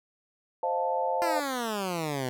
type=chord; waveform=sine; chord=F dominant seventh; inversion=second; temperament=equal; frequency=523.3 / 622.3 / 698.5 / 880 Hz; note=C5 / Eb5 / F5 / A5; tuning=0 / 0 / 0 / 0 cents; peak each=-30 / -35 / -32 / -29 dBFS; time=0.63-1.4 s; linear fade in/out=2 ms
type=exponential sweep; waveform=10% pulse; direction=down; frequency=349.2 to 123.8 Hz; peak=-21 dBFS; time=1.22-2.29 s; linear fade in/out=0 ms
effects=none